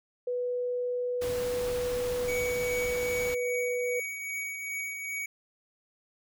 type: tone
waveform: sine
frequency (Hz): 492.8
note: B4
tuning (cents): -4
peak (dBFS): -28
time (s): 0.27-4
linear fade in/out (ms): 5
type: noise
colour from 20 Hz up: pink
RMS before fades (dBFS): -39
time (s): 1.21-3.35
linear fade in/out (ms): 10
type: tone with tremolo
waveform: square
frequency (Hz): 2254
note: C#7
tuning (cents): +28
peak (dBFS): -32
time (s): 2.28-5.26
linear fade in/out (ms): 5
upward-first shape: triangle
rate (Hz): 2.5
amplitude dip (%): 45
effects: none